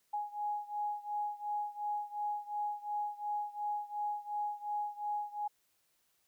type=beating tone pair; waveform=sine; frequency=831 / 833.8 Hz; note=G#5 / G#5; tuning=+1 / +7 cents; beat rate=2.8 Hz; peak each=-37 / -39 dBFS; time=0.13-5.48 s; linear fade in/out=10 ms; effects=white hiss -75 dBFS RMS until 6.27 s